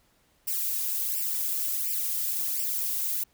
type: noise with flanger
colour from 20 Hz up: violet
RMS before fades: -29 dBFS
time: 0.47-3.24 s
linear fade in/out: 10 ms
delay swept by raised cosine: 0.38 to 2.48 ms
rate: 1.4 Hz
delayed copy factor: +1
effects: pink hiss -66 dBFS RMS until 3.33 s